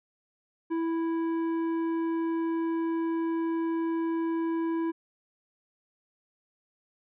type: tone with tanh clipping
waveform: triangle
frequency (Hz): 329.6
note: E4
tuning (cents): 0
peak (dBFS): -28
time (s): 0.7-4.92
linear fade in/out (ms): 20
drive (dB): 14
effects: none